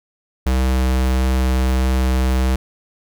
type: tone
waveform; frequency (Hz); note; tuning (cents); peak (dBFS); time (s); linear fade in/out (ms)
square; 64.4; C2; -27; -15; 0.46-2.56; 5
effects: none